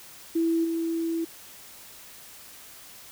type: tone with level steps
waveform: sine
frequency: 330.3 Hz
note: E4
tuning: 4 cents sharp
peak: -21 / -25 dBFS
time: 0.35-1.25 s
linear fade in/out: 10 ms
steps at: 0.64 s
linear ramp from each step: 10 ms
effects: white hiss -47 dBFS RMS until 3.11 s